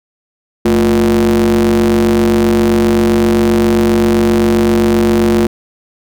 square ring-modulated tone, 65.8 Hz, C2, 10 cents sharp, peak -6 dBFS, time 0.65-5.47 s, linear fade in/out 5 ms, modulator 287 Hz, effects none

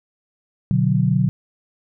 sine chord, B minor, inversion none, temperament equal with one note detuned, 123.47 / 147.68 / 185 Hz, B2 / D3 / F#3, 0 / +10 / 0 cents, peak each -19 dBFS, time 0.71-1.29 s, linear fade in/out 0 ms, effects none

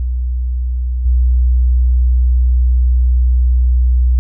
sine tone with level steps, 61.74 Hz, B1, in tune, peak -14 / -8 dBFS, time 0-4.19 s, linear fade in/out 0 ms, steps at 1.05 s, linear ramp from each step 10 ms, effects none

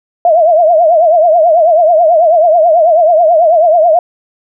sine tone with vibrato, 660 Hz, E5, 2 cents sharp, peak -4 dBFS, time 0.25-3.99 s, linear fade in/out 2 ms, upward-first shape triangle, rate 9.2 Hz, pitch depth 160 cents each way, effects none

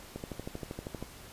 click train, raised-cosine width 2 ms, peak -24 dBFS, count 12, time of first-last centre 0.16-1.026 s, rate 12.7 Hz, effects pink hiss -50 dBFS RMS until 1.32 s + resampled to 32000 Hz

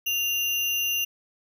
sine tone with sample-and-hold, 2794 Hz, F7, in tune, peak -23 dBFS, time 0.06-1.05 s, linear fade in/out 10 ms, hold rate 8820 Hz, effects none

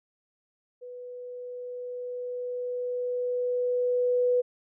sine tone with level ramp, 493.9 Hz, B4, in tune, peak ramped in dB -39 to -20 dBFS, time 0.81-4.42 s, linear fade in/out 20 ms, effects none

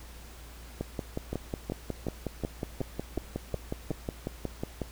two click trains, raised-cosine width 2 ms, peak -19 / -18 dBFS, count 8 / 23, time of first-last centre 1.33-3.913 / 0.81-4.817 s, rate 2.71 / 5.49 Hz, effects added 58 Hz sine -46 dBFS peak until 4.91 s + pink hiss -51 dBFS RMS until 4.91 s

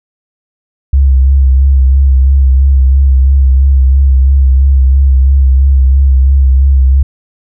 sine tone with vibrato, 66.9 Hz, C2, 39 cents sharp, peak -3 dBFS, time 0.93-7.03 s, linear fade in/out 5 ms, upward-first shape sine, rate 3 Hz, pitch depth 43 cents each way, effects none

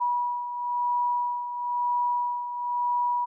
sine beating tone pair, 971 / 972 Hz, B5 / B5, -30 / -28 cents, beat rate 1 Hz, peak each -25 / -32 dBFS, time 0-3.26 s, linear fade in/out 20 ms, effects none

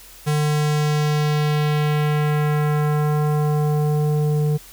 square tone with low-pass filter sweep, 150 Hz, D3, 37 cents sharp, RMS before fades -19 dBFS, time 0.26-4.58 s, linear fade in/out 20 ms, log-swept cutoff 11000 to 410 Hz, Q 1.1, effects added 44 Hz sine -49 dBFS peak until 4.72 s + white hiss -44 dBFS RMS until 4.72 s

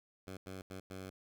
10% pulse tone bursts at uneven times, 94.4 Hz, F#2, 35 cents sharp, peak -36 dBFS, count 4, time 0.27-0.37 / 0.46-0.62 / 0.7-0.8 / 0.9-1.1 s, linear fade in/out 5 ms, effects none

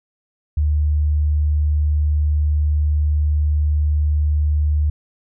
sine tone, 75 Hz, D2, 37 cents sharp, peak -14 dBFS, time 0.57-4.9 s, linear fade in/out 5 ms, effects none

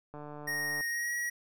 click train, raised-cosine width 1 ms, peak -31 dBFS, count 100, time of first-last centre 0.14-0.809 s, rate 148 Hz
square tone with pitch glide, 1864.7 to 1910.5 Hz, A#6 to A#6, 0 to +42 cents, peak -32 dBFS, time 0.47-1.3 s, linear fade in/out 10 ms, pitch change +42 cents, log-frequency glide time 0.87-1.14 s
effects none

